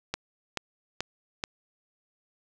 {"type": "click train", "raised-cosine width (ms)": 0.2, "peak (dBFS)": -12, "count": 4, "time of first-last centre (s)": [0.14, 1.439], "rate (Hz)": 2.31, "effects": []}